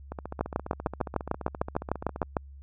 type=two click trains; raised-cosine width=1 ms; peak=-11 / -21 dBFS; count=14 / 32; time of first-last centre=0.41-2.368 / 0.12-2.229 s; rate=6.64 / 14.7 Hz; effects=added 69 Hz sine -44 dBFS peak until 2.62 s